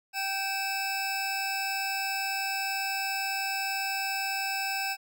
25% pulse tone pair together, 779 / 2620 Hz, G5 / E7, -11 / -11 cents, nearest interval octave + major sixth, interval 2100 cents, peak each -28 dBFS, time 0.13-4.97 s, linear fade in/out 50 ms, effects none

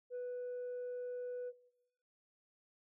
sine tone, 493.9 Hz, B4, in tune, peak -37 dBFS, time 0.1-1.53 s, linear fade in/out 50 ms, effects noise-tail reverb RT60 1.0 s tail -21 dB re dry + tanh soft clip ceiling -38 dBFS

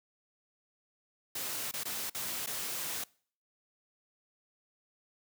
white noise with dropouts, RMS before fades -37 dBFS, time 1.35-3.04 s, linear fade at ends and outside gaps 5 ms, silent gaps 1.713-1.737 / 1.835-1.853 / 2.099-2.147 / 2.462-2.471 s, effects noise-tail reverb RT60 0.5 s tail -24 dB re dry + high-pass 100 Hz 12 dB/octave

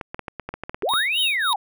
clicks, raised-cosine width 0.5 ms, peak -15 dBFS, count 12, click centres 0.012 / 0.145 / 0.193 / 0.282 / 0.397 / 0.49 / 0.54 / 0.636 / 0.695 / 0.745 / 0.823 / 0.937 s
sine linear two-way sweep, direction up then down, 339.1 to 3136 to 745 Hz, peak -20 dBFS, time 0.83-1.56 s, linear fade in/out 5 ms, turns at 1.2 s
square tone with tremolo, 3740 Hz, A#7, 5 cents sharp, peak -21 dBFS, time 0.89-1.53 s, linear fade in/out 0 ms, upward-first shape sine, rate 3.6 Hz, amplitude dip 95%
effects none

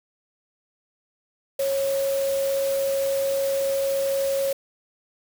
sine tone in noise, 548 Hz, C#5, 20 cents flat, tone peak -21 dBFS, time 1.59-4.53 s, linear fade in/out 5 ms, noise white, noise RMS -35 dBFS, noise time 1.59-4.53 s, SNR +11 dB, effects none

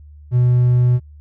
triangle tone, 123.47 Hz, B2, in tune, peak -8 dBFS, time 0.31-1 s, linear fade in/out 50 ms, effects tanh soft clip ceiling -4 dBFS + added 74 Hz sine -38 dBFS peak until 1.2 s

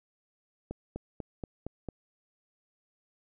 accelerating click train, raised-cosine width 2 ms, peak -23 dBFS, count 6, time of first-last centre 0.71-1.887 s, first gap 250 ms, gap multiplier 0.97, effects none

